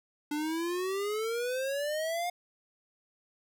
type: exponential sweep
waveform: square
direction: up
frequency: 292.6 to 717 Hz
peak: -31 dBFS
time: 0.31-2.3 s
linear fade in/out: 5 ms
effects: none